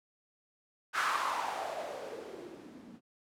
violet noise with low-pass filter sweep, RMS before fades -37 dBFS, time 0.93-3.01 s, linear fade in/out 50 ms, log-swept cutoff 1400 to 210 Hz, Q 4.1, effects none

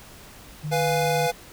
sine tone, 151.3 Hz, D#3, 48 cents flat, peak -27 dBFS, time 0.63-1.28 s, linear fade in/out 20 ms
square chord, F diminished, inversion second, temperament equal, 493.9 / 698.5 / 830.6 Hz, Cb5 / F5 / Ab5, 0 / 0 / 0 cents, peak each -25 / -26 / -29 dBFS, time 0.71-1.32 s, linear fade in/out 20 ms
effects pink hiss -46 dBFS RMS until 1.52 s

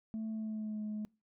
sine tone with pitch glide, 220.3 to 212.6 Hz, A3 to G#3, +2 to +41 cents, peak -34 dBFS, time 0.14-1.05 s, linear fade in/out 0 ms, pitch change -61 cents, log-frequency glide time 0.29-0.82 s, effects noise-tail reverb RT60 0.3 s tail -26 dB re dry + tanh soft clip ceiling -34 dBFS

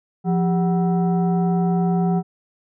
sine tone with frequency modulation, 174.61 Hz, F3, in tune, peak -16 dBFS, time 0.24-2.23 s, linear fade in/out 50 ms, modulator 572 Hz, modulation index 0.65, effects none

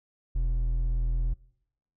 sine tone with hard clipping, 41.34 Hz, E1, 6 cents sharp, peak -25 dBFS, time 0.35-1.34 s, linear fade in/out 10 ms, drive 5 dB, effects noise-tail reverb RT60 0.8 s tail -24 dB re dry

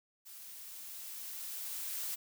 blue noise with level ramp, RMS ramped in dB -51 to -38 dBFS, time 0.25-2.16 s, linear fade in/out 20 ms, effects none

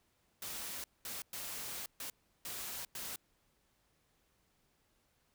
white noise bursts at uneven times, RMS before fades -43 dBFS, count 6, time 0.42-0.84 / 1.05-1.22 / 1.33-1.86 / 2-2.1 / 2.45-2.85 / 2.95-3.16 s, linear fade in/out 2 ms, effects pink hiss -75 dBFS RMS until 5.34 s

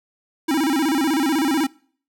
square tone with vibrato, 293.7 Hz, D4, in tune, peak -18 dBFS, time 0.48-1.67 s, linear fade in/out 10 ms, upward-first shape square, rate 16 Hz, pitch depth 160 cents each way, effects noise-tail reverb RT60 0.5 s tail -24 dB re dry

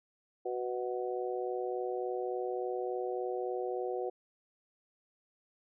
harmonic tone, 123.47 Hz, B2, in tune, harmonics 3 / 4 / 5 / 6, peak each -36 / -37 / -45 / -40 dBFS, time 0.45-4.1 s, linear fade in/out 10 ms, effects none

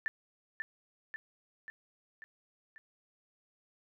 sine tone with echo, 1770 Hz, A6, 10 cents sharp, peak -30 dBFS, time 0.06-0.08 s, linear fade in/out 0 ms, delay 540 ms, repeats 5, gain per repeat -4 dB, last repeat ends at 2.78 s, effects none

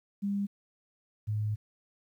sine tone pair in turn, 200.7 / 106.32 Hz, G3 / G#2, +41 / +41 cents, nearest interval major seventh, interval 1100 cents, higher first, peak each -28 dBFS, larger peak neither, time 0.22-0.47 / 1.27-1.56 s, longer second, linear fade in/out 20 ms, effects 11-bit

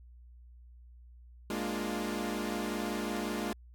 sawtooth chord, Bb dominant seventh, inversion third, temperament equal with one note detuned, 207.7 / 233.1 / 293.7 / 351.3 Hz, Ab3 / Bb3 / D4 / F4, 0 / 0 / 0 / +10 cents, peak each -33 / -35 / -36 / -35 dBFS, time 1.5-3.53 s, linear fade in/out 2 ms, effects added 60 Hz sine -51 dBFS peak until 3.74 s

